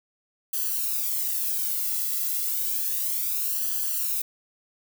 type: noise with flanger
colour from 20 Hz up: violet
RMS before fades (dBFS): -27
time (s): 0.53-4.22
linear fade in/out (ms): 5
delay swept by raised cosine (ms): 0.66 to 1.51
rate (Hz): 0.31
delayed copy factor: +0.8
effects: none